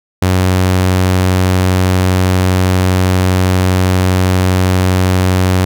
sawtooth tone, 92.5 Hz, F#2, in tune, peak -5 dBFS, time 0.22-5.65 s, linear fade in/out 5 ms, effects none

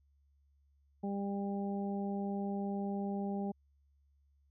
harmonic tone, 199.4 Hz, G3, 30 cents sharp, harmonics 1 / 2 / 3 / 4, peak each -35 / -42 / -47 / -44 dBFS, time 1.03-3.52 s, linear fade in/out 10 ms, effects added 70 Hz sine -67 dBFS peak until 4.5 s

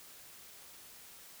silence, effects white hiss -54 dBFS RMS until 1.4 s

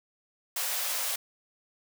white high-pass noise, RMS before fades -31 dBFS, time 0.56-1.16 s, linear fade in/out 5 ms, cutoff 500 Hz, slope 48 dB/octave, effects none

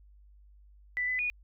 sine tone with pitch steps, 1984 / 2007 / 2458 Hz, B6 / B6 / D#7, +7 / +27 / -22 cents, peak -28 dBFS, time 0.97-1.3 s, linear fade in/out 0 ms, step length 110 ms, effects added 50 Hz sine -54 dBFS peak until 1.43 s

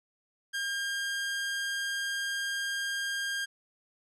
sawtooth tone, 1608 Hz, G6, 44 cents sharp, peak -27 dBFS, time 0.53-3.46 s, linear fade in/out 20 ms, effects low-pass 10000 Hz 12 dB/octave

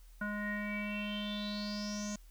square tone with low-pass filter sweep, 207.7 Hz, G#3, in tune, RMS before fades -38 dBFS, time 0.21-2.16 s, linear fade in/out 5 ms, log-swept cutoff 1500 to 6700 Hz, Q 9.8, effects added 40 Hz sine -53 dBFS peak until 2.3 s + white hiss -67 dBFS RMS until 2.3 s

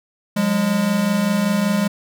square tone pair together, 179.6 / 204.8 Hz, F3 / G#3, +49 / -24 cents, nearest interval major second, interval 227 cents, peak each -23 / -18 dBFS, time 0.36-1.88 s, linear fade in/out 10 ms, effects none

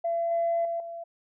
sine tone with level steps, 676 Hz, E5, 43 cents sharp, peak -24 / -22 / -27 / -35 dBFS, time 0.04-1.04 s, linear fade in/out 10 ms, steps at 0.31 / 0.65 / 0.8 s, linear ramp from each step 2 ms, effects tanh soft clip ceiling -19 dBFS

